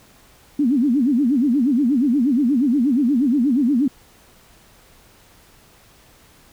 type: tone with vibrato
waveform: sine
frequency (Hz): 261.6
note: C4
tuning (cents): 0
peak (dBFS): -14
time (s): 0.59-3.88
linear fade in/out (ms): 5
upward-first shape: sine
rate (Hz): 8.4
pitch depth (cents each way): 240
effects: pink hiss -51 dBFS RMS until 6.52 s